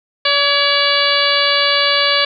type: harmonic tone with a mistuned harmonic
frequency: 572 Hz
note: D5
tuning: 46 cents flat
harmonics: 1 / 2 / 3 / 4 / 5 / 6 / 7 / 8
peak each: -20 / -20 / -20 / -20 / -20 / -20 / -20 / -20 dBFS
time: 0.25-2.25 s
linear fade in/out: 5 ms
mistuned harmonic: 3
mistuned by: -38 cents
effects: none